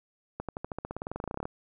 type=accelerating click train; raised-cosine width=1 ms; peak=-20 dBFS; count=22; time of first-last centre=0.4-1.455 s; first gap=87 ms; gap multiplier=0.94; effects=none

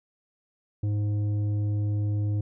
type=tone with tanh clipping; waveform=triangle; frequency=103.83 Hz; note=G#2; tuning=in tune; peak=-25 dBFS; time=0.83-2.41 s; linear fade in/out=5 ms; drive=12 dB; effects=none

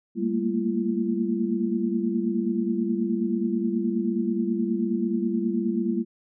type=tone cluster; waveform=sine; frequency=198 / 223.4 / 232.8 / 340.3 Hz; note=G3 / A3 / A#3 / F4; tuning=+18 / +27 / -2 / -45 cents; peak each=-28 dBFS; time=0.15-6.05 s; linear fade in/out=50 ms; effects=none

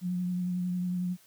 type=tone with vibrato; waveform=sine; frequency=179.7 Hz; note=F3; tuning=50 cents sharp; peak=-28 dBFS; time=0.01-1.17 s; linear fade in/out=50 ms; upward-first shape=triangle; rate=11 Hz; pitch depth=25 cents each way; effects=white hiss -60 dBFS RMS until 1.26 s

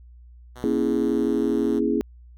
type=tone with pitch glide; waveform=5% pulse; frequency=123.47 to 119.26 Hz; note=B2 to A#2; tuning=0 to +40 cents; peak=-29 dBFS; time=0.55-1.8 s; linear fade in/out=20 ms; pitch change=-60 cents; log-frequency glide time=0.96-1.39 s
type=chord; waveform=sine; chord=A# half-diminished seventh; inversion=none; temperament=equal with one note detuned; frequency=237.7 / 277.2 / 329.6 / 415.3 Hz; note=A#3 / C#4 / E4 / G#4; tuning=+34 / 0 / 0 / 0 cents; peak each=-25 dBFS; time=0.64-2.01 s; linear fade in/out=0 ms
effects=added 60 Hz sine -44 dBFS peak until 2.37 s

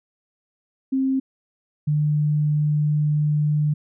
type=tone pair in turn; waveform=sine; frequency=265.7 / 149.72 Hz; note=C4 / D3; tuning=+27 / +34 cents; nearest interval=minor seventh; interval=993 cents; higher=first; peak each=-18 / -17 dBFS; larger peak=second; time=0.92-1.2 / 1.87-3.74 s; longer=second; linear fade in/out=10 ms; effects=none

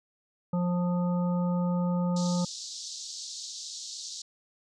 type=harmonic tone; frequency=176.9 Hz; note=F3; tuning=23 cents sharp; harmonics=1 / 3 / 5 / 7; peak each=-25 / -35 / -39 / -42 dBFS; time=0.53-2.45 s; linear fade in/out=5 ms
type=band-pass noise; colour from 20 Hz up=pink; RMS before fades=-40 dBFS; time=2.16-4.22 s; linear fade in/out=5 ms; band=3900 to 7300 Hz; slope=48 dB/octave
effects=none

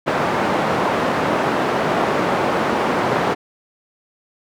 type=band-pass noise; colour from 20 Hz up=white; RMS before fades=-19 dBFS; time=0.06-3.35 s; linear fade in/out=20 ms; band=160 to 970 Hz; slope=12 dB/octave; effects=none

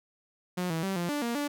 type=tone with pitch steps; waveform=sawtooth; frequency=179.9 / 162.7 / 193.2 / 173.4 / 292.4 / 235.4 / 289.9 Hz; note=F#3 / E3 / G3 / F3 / D4 / A#3 / D4; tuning=-48 / -22 / -25 / -12 / -7 / +17 / -22 cents; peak=-25 dBFS; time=0.57-1.48 s; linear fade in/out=10 ms; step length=130 ms; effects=none

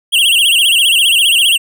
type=tone with vibrato; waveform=square; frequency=3000 Hz; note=F#7; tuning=23 cents sharp; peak=-8 dBFS; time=0.12-1.58 s; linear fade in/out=20 ms; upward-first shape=sine; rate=15 Hz; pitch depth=180 cents each way; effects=none

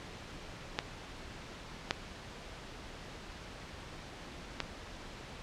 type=clicks; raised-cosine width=0.2 ms; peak=-12 / -10 / -14 dBFS; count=3; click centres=0.789 / 1.909 / 4.603 s; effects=pink hiss -47 dBFS RMS until 5.42 s + low-pass 5000 Hz 12 dB/octave

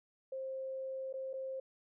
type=tone with dropouts; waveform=sine; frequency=529 Hz; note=C5; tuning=19 cents sharp; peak=-38 dBFS; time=0.32-1.6 s; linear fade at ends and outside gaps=5 ms; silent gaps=1.128-1.138 / 1.332-1.337 s; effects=none

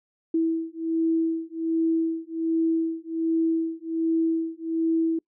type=beating tone pair; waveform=sine; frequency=326 / 327.3 Hz; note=E4 / E4; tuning=-19 / -12 cents; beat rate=1.3 Hz; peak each=-25 dBFS; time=0.34-5.19 s; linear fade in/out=5 ms; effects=noise-tail reverb RT60 0.1 s tail -26 dB re dry

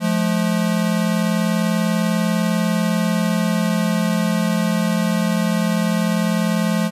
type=tone pair together; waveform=square; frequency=174.52 / 214.7 Hz; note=F3 / A3; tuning=-1 / -42 cents; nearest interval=major third; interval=359 cents; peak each=-20 / -20 dBFS; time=0-6.91 s; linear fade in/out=50 ms; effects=resampled to 32000 Hz

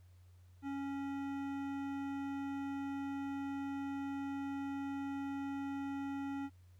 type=tone with hard clipping; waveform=triangle; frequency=277.2 Hz; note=C#4; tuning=in tune; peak=-40 dBFS; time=0.62-6.5 s; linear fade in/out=50 ms; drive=18 dB; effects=added 90 Hz sine -58 dBFS peak until 6.79 s + pink hiss -75 dBFS RMS until 6.79 s

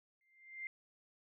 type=tone with exponential growth; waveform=sine; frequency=2095 Hz; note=C7; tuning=2 cents sharp; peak=-38 dBFS; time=0.21-0.67 s; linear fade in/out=1 ms; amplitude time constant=100 ms; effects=none

